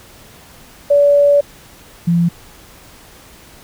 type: tone pair in turn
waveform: sine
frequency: 574 / 171 Hz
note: D5 / F3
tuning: -40 / -36 cents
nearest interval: octave + major sixth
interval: 2096 cents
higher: first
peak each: -7 / -10 dBFS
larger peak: first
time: 0.9-1.41 / 2.07-2.29 s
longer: first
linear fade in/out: 10 ms
effects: pink hiss -42 dBFS RMS until 3.63 s

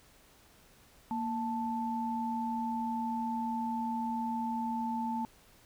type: tone pair together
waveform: sine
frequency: 233.1 / 880.1 Hz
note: A#3 / A5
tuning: 0 / 0 cents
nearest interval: octave + major seventh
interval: 2300 cents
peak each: -34 / -34 dBFS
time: 1.11-5.25 s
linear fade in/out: 0 ms
effects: pink hiss -61 dBFS RMS until 5.65 s

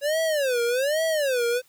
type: tone with vibrato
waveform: square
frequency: 553 Hz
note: C#5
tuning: 4 cents flat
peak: -22 dBFS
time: 0.01-1.62 s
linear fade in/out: 50 ms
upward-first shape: sine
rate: 1.2 Hz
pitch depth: 280 cents each way
effects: white hiss -60 dBFS RMS until 1.68 s

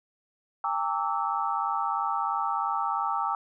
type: tone cluster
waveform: sine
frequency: 800 / 903 / 1153 / 1310 Hz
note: G5 / A5 / D6 / E6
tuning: +35 / +45 / -32 / -11 cents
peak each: -31 dBFS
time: 0.64-3.35 s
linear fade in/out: 2 ms
effects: none

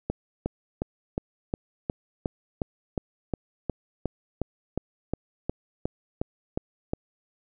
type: click train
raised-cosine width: 2 ms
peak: -13 dBFS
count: 20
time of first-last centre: 0.1-6.935 s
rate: 2.78 Hz
effects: none

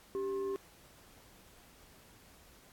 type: tone with frequency modulation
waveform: sine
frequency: 392 Hz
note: G4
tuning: in tune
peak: -33 dBFS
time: 0.15-0.56 s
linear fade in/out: 0 ms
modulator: 678 Hz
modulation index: 0.4
effects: pink hiss -60 dBFS RMS until 2.72 s + AAC 64 kbps

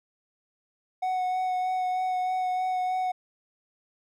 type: tone with vibrato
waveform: triangle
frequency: 739 Hz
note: F#5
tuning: 2 cents flat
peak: -23 dBFS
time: 1.02-3.12 s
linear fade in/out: 10 ms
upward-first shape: sine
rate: 3.2 Hz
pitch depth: 13 cents each way
effects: none

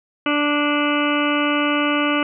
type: harmonic tone with a mistuned harmonic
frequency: 293.3 Hz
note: D4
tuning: 2 cents flat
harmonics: 1 / 2 / 3 / 4 / 5 / 7 / 8 / 9 / 10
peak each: -20 / -25 / -31 / -24 / -26 / -29 / -30 / -28 / -28 dBFS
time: 0.26-2.23 s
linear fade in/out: 2 ms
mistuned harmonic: 9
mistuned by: -17 cents
effects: none

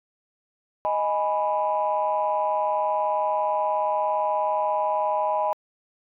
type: chord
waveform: sine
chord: G# minor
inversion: second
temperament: equal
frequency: 622.3 / 830.6 / 987.8 Hz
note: D#5 / G#5 / B5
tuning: 0 / 0 / 0 cents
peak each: -25 dBFS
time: 0.85-5.53 s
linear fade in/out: 0 ms
effects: tanh soft clip ceiling -13 dBFS

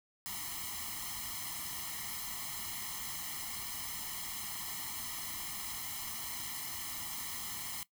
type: noise with comb filter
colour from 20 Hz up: white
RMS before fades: -41 dBFS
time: 0.26-7.83 s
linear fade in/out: 0 ms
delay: 0.97 ms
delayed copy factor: +1
effects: noise-tail reverb RT60 0.1 s tail -18 dB re dry

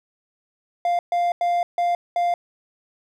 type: tone bursts at uneven times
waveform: triangle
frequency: 698.5 Hz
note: F5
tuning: in tune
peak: -16 dBFS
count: 5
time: 0.85-0.99 / 1.12-1.32 / 1.41-1.63 / 1.78-1.95 / 2.16-2.34 s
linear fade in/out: 2 ms
effects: none

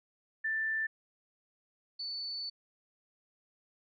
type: tone pair in turn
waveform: sine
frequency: 1771 / 4485 Hz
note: A6 / C#8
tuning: +11 / +19 cents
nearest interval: octave + major third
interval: 1608 cents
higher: second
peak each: -30 / -36 dBFS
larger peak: first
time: 0.44-0.87 / 1.99-2.5 s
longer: second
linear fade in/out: 10 ms
effects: none

